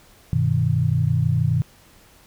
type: chord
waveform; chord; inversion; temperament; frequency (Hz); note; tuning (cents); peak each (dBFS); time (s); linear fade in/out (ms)
sine; G augmented; none; equal with one note detuned; 96.71 / 123.47 / 155.56; G2 / B2 / D#3; -23 / 0 / 0; -23 / -20 / -21; 0.33-1.62; 0
effects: pink hiss -52 dBFS RMS until 2.26 s